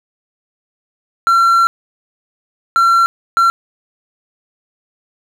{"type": "tone bursts at uneven times", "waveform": "triangle", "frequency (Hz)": 1361, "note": "F6", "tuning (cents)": -45, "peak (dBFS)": -6, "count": 3, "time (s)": [[1.27, 1.67], [2.76, 3.06], [3.37, 3.5]], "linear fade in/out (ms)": 0, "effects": []}